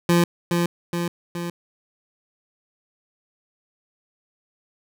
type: tone with echo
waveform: 25% pulse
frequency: 172.4 Hz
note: F3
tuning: 22 cents flat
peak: -11 dBFS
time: 0.09-0.24 s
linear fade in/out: 2 ms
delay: 420 ms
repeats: 3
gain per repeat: -4 dB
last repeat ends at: 1.5 s
effects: none